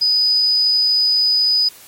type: tone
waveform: sine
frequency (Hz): 4978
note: D#8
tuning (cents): 0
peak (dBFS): -12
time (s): 0.01-1.69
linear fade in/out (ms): 10
effects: white hiss -42 dBFS RMS until 1.87 s + MP3 64 kbps